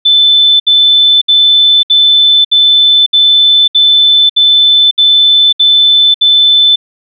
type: tone bursts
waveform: sine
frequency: 3520 Hz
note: A7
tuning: in tune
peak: -3 dBFS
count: 11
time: 0.05-6.76 s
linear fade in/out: 10 ms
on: 550 ms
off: 66 ms
effects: none